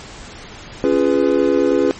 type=chord; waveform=triangle; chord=C# dominant seventh; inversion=none; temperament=just; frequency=277.2 / 346.5 / 415.8 / 498.9 Hz; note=C#4 / E#4 / G#4 / B4; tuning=0 / -14 / +2 / +17 cents; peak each=-16 dBFS; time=0.84-1.91 s; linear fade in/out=0 ms; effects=pink hiss -36 dBFS RMS until 1.99 s + MP3 32 kbps